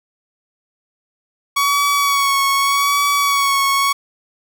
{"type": "tone with vibrato", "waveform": "sawtooth", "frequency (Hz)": 1122, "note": "C#6", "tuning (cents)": 21, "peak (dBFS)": -10, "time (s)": [1.56, 3.93], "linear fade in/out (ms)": 10, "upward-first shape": "sine", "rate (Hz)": 0.83, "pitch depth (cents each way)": 29, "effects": []}